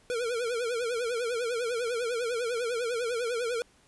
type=tone with vibrato; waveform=square; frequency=473.9 Hz; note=A#4; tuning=28 cents sharp; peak=-29 dBFS; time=0.1-3.62 s; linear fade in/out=0 ms; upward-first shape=triangle; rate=10 Hz; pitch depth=120 cents each way; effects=pink hiss -62 dBFS RMS until 3.87 s + resampled to 24000 Hz